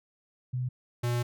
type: tone pair in turn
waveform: sine / square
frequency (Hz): 126 / 120.61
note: B2 / B2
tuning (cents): +35 / -41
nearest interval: minor second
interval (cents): 76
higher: first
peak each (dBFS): -28 / -27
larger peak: second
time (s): 0.53-0.69 / 1.03-1.23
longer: second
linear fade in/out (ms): 10
effects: none